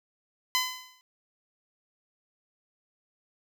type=tone with exponential decay; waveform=10% pulse; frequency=1016 Hz; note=B5; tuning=49 cents sharp; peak=-13 dBFS; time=0.55-1.01 s; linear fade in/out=0 ms; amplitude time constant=99 ms; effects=none